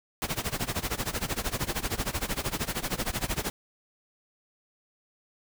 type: noise with tremolo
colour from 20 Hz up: pink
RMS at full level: -28 dBFS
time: 0.22-3.5 s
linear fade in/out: 0 ms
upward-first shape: sine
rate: 13 Hz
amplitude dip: 90%
effects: none